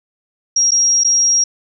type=tone with dropouts; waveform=sine; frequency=5630 Hz; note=F8; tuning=13 cents sharp; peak=-10 dBFS; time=0.56-1.44 s; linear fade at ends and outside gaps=5 ms; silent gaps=0.709-0.717 / 1.037-1.046 s; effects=none